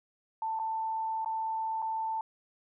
sine tone with dropouts, 888 Hz, A5, 16 cents sharp, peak -30 dBFS, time 0.42-2.21 s, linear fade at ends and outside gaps 2 ms, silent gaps 0.591-0.597 / 1.247-1.259 / 1.82-1.824 s, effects none

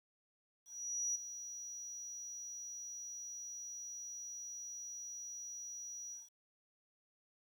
sine tone with ADSR envelope, 5820 Hz, F#8, 29 cents flat, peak -32 dBFS, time 0.65-6.3 s, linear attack 500 ms, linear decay 13 ms, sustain -12 dB, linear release 180 ms, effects tanh soft clip ceiling -31 dBFS + 11-bit

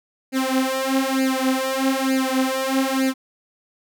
sawtooth tone with flanger, 264.3 Hz, C4, 18 cents sharp, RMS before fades -21 dBFS, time 0.32-3.14 s, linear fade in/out 50 ms, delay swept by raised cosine 0.43 to 5.93 ms, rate 1.1 Hz, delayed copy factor +0.95, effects none

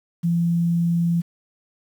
sine tone, 170 Hz, F3, 46 cents flat, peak -17 dBFS, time 0.23-1.22 s, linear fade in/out 20 ms, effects 8-bit

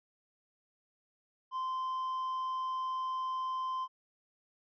triangle tone, 1037 Hz, C6, 16 cents flat, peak -31 dBFS, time 1.51-3.88 s, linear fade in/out 50 ms, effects resampled to 11025 Hz

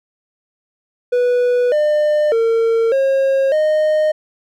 triangle tone with pitch steps, 491.2 / 601 / 455.9 / 540 / 616 Hz, B4 / D5 / A#4 / C#5 / D#5, -9 / +40 / -39 / -45 / -17 cents, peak -10 dBFS, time 1.12-4.12 s, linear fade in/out 10 ms, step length 600 ms, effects none

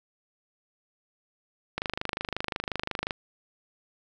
click train, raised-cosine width 0.3 ms, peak -13 dBFS, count 35, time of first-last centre 1.78-3.108 s, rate 25.6 Hz, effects none

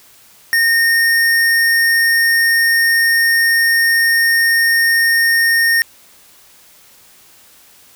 square tone, 1839 Hz, A#6, 24 cents flat, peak -11 dBFS, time 0.53-5.82 s, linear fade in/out 0 ms, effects white hiss -46 dBFS RMS until 7.95 s

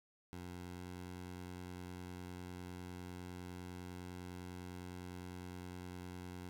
15% pulse tone with pitch glide, 89.1 to 89.88 Hz, F2 to F#2, +35 to -50 cents, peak -40 dBFS, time 0.33-6.49 s, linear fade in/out 0 ms, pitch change +15 cents, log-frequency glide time 0.77-0.83 s, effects none

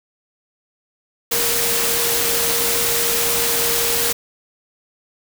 sine tone in noise, 468.5 Hz, A#4, 9 cents sharp, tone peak -26 dBFS, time 1.31-4.13 s, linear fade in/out 10 ms, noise white, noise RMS -19 dBFS, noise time 1.31-4.13 s, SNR -10 dB, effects none

